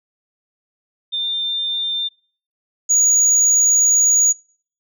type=tone pair in turn; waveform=sine; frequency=3598 / 6784 Hz; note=A7 / G#8; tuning=+38 / +36 cents; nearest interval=major seventh; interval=1098 cents; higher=second; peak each=-19 / -10 dBFS; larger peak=second; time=1.12-2.09 / 2.89-4.33 s; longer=second; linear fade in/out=20 ms; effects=noise-tail reverb RT60 0.5 s tail -25 dB re dry + tanh soft clip ceiling -7 dBFS